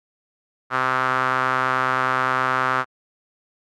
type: tone with band-pass filter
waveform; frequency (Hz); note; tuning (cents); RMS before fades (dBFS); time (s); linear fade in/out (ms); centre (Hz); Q
sawtooth; 129.5; C3; -17; -21; 0.7-2.85; 50; 1300; 3.6
effects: Opus 48 kbps